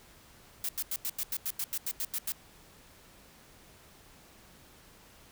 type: noise bursts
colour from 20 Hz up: blue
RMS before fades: -33 dBFS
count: 13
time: 0.64-2.321 s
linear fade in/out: 2 ms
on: 49 ms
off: 87 ms
effects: pink hiss -57 dBFS RMS until 5.31 s